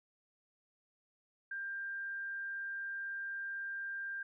sine tone, 1591 Hz, G6, 25 cents sharp, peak -38 dBFS, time 1.51-4.23 s, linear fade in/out 5 ms, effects none

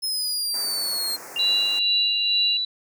sawtooth exponential sweep, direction down, 5180 to 4186 Hz, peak -21 dBFS, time 0.02-1.17 s, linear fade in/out 20 ms
pink band-stop noise, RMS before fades -37 dBFS, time 0.54-1.79 s, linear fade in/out 2 ms, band 2200 to 5100 Hz, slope 48 dB/octave
sine tone, 2800 Hz, F7, 4 cents sharp, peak -24 dBFS, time 1.36-2.57 s, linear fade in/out 2 ms
sine tone with tremolo, 3951 Hz, B7, in tune, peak -18 dBFS, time 1.39-2.65 s, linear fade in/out 5 ms, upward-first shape sine, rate 2.2 Hz, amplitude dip 40%
effects high-pass 400 Hz 12 dB/octave

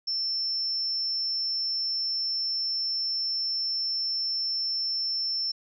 sine tone, 5360 Hz, E8, 28 cents sharp, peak -26 dBFS, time 0.07-5.52 s, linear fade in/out 10 ms, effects none

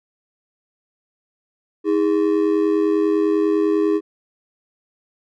triangle ring-modulated tone, 363.7 Hz, F#4, 30 cents flat, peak -10 dBFS, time 1.84-4.01 s, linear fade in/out 50 ms, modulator 45 Hz, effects none

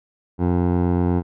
15% pulse tone with low-pass filter, 88.3 Hz, F2, 20 cents sharp, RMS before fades -19 dBFS, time 0.38-1.23 s, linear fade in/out 50 ms, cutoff 740 Hz, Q 0.91, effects none

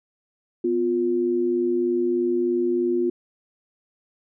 sine tone pair together, 249.3 / 352.5 Hz, B3 / F4, +16 / +16 cents, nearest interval tritone, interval 600 cents, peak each -26 / -20 dBFS, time 0.64-3.1 s, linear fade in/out 5 ms, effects none

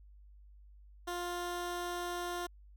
15% pulse tone, 351.5 Hz, F4, 11 cents sharp, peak -30 dBFS, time 1.07-2.47 s, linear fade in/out 10 ms, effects added 50 Hz sine -54 dBFS peak until 2.76 s

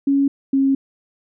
sine tone pair in turn, 277.7 / 271.4 Hz, C#4 / C#4, +3 / -36 cents, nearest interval unison, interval 39 cents, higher first, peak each -13 dBFS, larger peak neither, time 0.07-0.28 / 0.53-0.75 s, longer second, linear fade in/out 5 ms, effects none

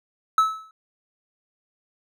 triangle tone with exponential decay, 1300 Hz, E6, 24 cents flat, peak -10 dBFS, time 0.38-0.71 s, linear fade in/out 2 ms, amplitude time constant 71 ms, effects none

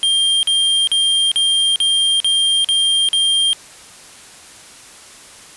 square tone bursts, 3194 Hz, G7, 32 cents sharp, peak -13 dBFS, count 8, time 0.03-3.531 s, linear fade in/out 0 ms, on 400 ms, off 43 ms, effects white hiss -40 dBFS RMS until 5.56 s + resampled to 24000 Hz

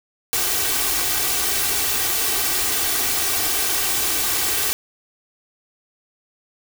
white noise with comb filter, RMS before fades -21 dBFS, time 0.33-4.73 s, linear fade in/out 0 ms, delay 2.6 ms, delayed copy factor +0.7, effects none

